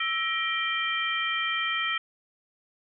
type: tone cluster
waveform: sine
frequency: 1320 / 1892 / 2369 / 3139 Hz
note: E6 / A#6 / D7 / G7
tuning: +2 / +25 / +14 / +2 cents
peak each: -31 dBFS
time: 0-1.98 s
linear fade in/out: 5 ms
effects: none